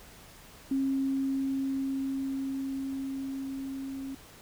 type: tone with level ramp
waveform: sine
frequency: 270 Hz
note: C#4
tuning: 45 cents flat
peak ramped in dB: -25 to -35 dBFS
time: 0.71-4.15 s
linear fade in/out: 5 ms
effects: pink hiss -52 dBFS RMS until 4.41 s